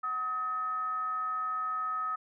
sine tone with frequency modulation, 1270 Hz, D#6, 35 cents sharp, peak -30 dBFS, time 0.03-2.16 s, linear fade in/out 10 ms, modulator 523 Hz, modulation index 0.27, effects none

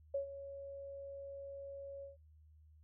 sine tone with ADSR envelope, 555 Hz, C#5, 2 cents sharp, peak -32 dBFS, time 0.14-2.17 s, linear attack 7 ms, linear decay 110 ms, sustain -13 dB, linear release 140 ms, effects noise-tail reverb RT60 0.2 s tail -23 dB re dry + added 77 Hz sine -60 dBFS peak until 2.83 s

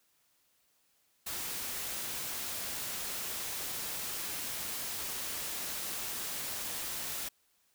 white noise, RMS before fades -38 dBFS, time 1.26-7.29 s, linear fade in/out 10 ms, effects white hiss -72 dBFS RMS until 7.74 s

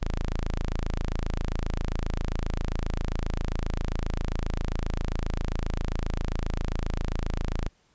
sawtooth tone, 27.5 Hz, A0, in tune, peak -22 dBFS, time 0.01-7.69 s, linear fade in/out 10 ms, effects pink hiss -65 dBFS RMS until 7.94 s + resampled to 16000 Hz

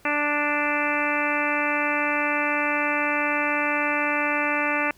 harmonic tone, 294 Hz, D4, 2 cents sharp, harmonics 1 / 2 / 3 / 4 / 5 / 6 / 7 / 8 / 9, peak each -30 / -30 / -30 / -30 / -30 / -30 / -30 / -30 / -30 dBFS, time 0.05-4.91 s, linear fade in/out 2 ms, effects pink hiss -56 dBFS RMS until 4.97 s

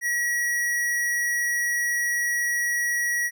square tone, 1917 Hz, A#6, 48 cents sharp, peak -23 dBFS, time 0.01-3.31 s, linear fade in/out 50 ms, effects none

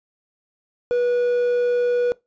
triangle tone with quantisation, 486.7 Hz, B4, 25 cents flat, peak -15 dBFS, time 0.91-2.12 s, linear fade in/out 0 ms, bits 7, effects noise-tail reverb RT60 0.2 s tail -21 dB re dry + resampled to 16000 Hz

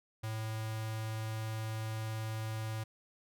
square tone with notch filter, 110.2 Hz, A2, 3 cents sharp, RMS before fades -38 dBFS, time 0.23-2.84 s, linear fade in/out 10 ms, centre 250 Hz, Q 0.7, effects none

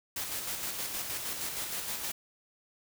white noise with tremolo, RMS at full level -35 dBFS, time 0.16-2.12 s, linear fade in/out 5 ms, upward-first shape square, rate 6.4 Hz, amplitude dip 35%, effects none

